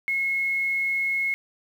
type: tone with quantisation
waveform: sine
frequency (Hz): 2172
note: C#7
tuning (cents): -36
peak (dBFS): -22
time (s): 0.08-1.34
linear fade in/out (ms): 0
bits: 8
effects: none